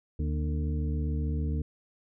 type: harmonic tone with a mistuned harmonic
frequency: 75.1 Hz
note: D2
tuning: 39 cents sharp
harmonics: 1 / 2 / 3 / 4 / 6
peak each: -28 / -34 / -38 / -40 / -44 dBFS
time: 0.19-1.62 s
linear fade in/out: 5 ms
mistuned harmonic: 3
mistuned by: +62 cents
effects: none